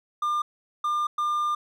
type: tone bursts at uneven times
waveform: triangle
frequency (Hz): 1200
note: D6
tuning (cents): +37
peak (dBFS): -21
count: 3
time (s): 0.22-0.42 / 0.84-1.07 / 1.18-1.55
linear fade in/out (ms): 5
effects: none